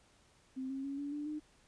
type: tone with pitch steps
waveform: sine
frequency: 261.6 / 269.4 / 277.5 / 285.8 / 294.3 / 303.1 Hz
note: C4 / C#4 / C#4 / D4 / D4 / D#4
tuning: 0 / -49 / +2 / -47 / +4 / -45 cents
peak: -37 dBFS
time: 0.56-1.4 s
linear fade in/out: 20 ms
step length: 140 ms
effects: pink hiss -67 dBFS RMS until 1.67 s + resampled to 22050 Hz